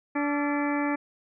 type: harmonic tone with a mistuned harmonic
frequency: 289.7 Hz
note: D4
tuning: 24 cents flat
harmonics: 1 / 2 / 3 / 4 / 5 / 6 / 7 / 8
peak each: -26 / -34 / -33 / -37 / -39 / -36 / -39 / -38 dBFS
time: 0.15-0.96 s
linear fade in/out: 10 ms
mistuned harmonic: 5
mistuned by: -100 cents
effects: none